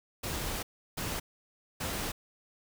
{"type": "noise bursts at uneven times", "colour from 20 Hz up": "pink", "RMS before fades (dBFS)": -35, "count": 3, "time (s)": [[0.23, 0.63], [0.97, 1.2], [1.8, 2.12]], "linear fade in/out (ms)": 10, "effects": []}